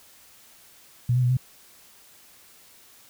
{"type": "tone with pitch steps", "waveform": "sine", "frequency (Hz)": [121.9, 126.4, 123, 128.3], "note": ["B2", "B2", "B2", "C3"], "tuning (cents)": [-22, 41, -7, -34], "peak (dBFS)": -18, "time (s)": [1.09, 1.37], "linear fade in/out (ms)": 5, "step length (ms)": 70, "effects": ["white hiss -53 dBFS RMS until 3.09 s"]}